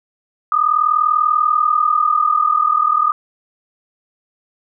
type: tone pair together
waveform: sine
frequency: 1205 / 1245.3 Hz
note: D6 / D#6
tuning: +44 / +1 cents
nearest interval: minor second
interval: 57 cents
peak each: -15 dBFS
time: 0.52-3.12 s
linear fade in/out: 2 ms
effects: none